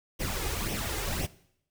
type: noise with flanger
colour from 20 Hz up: pink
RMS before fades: -32 dBFS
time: 0.19-1.27 s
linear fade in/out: 20 ms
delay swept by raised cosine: 0.34 to 2.44 ms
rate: 1.9 Hz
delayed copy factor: +0.65
effects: noise-tail reverb RT60 0.7 s tail -19 dB re dry